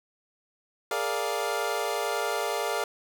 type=chord; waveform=25% pulse; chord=Bb dominant seventh; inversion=third; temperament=equal; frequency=415.3 / 466.2 / 587.3 / 698.5 Hz; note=Ab4 / Bb4 / D5 / F5; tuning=0 / 0 / 0 / 0 cents; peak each=-29 dBFS; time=0.91-2.84 s; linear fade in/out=2 ms; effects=none